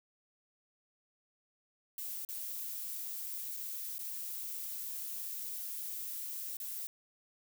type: noise with dropouts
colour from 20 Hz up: violet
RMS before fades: -41 dBFS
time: 1.98-6.87 s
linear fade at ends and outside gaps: 1 ms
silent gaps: 2.249-2.288 / 3.567-3.571 / 3.982-3.992 / 6.569-6.601 s
effects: none